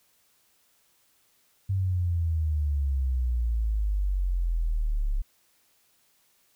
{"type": "exponential sweep", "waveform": "sine", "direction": "down", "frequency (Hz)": [98, 34.19], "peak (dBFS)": -23, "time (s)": [1.69, 5.22], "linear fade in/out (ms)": 10, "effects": ["white hiss -66 dBFS RMS until 6.55 s"]}